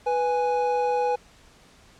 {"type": "tone pair together", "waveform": "triangle", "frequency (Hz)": [493.9, 830.6], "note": ["B4", "G#5"], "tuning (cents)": [0, 0], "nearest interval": "major sixth", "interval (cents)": 900, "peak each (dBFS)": -22, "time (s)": [0.06, 1.16], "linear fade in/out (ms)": 10, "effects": ["pink hiss -54 dBFS RMS until 1.99 s", "low-pass 8000 Hz 12 dB/octave"]}